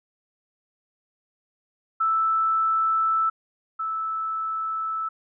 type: tone pair in turn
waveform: sine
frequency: 1318.5 / 1312.4 Hz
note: E6 / E6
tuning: 0 / -8 cents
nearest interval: unison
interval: 8 cents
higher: first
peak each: -19 / -25 dBFS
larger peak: first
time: 2-3.3 / 3.79-5.09 s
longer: neither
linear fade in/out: 10 ms
effects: none